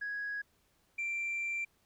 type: tone pair in turn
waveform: sine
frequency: 1661.2 / 2356 Hz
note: G#6 / D7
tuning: 0 / +5 cents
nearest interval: tritone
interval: 605 cents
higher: second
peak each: -34 / -31 dBFS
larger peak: second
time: 0.01-0.42 / 0.98-1.65 s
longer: second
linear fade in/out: 10 ms
effects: tanh soft clip ceiling -31 dBFS + pink hiss -72 dBFS RMS until 1.85 s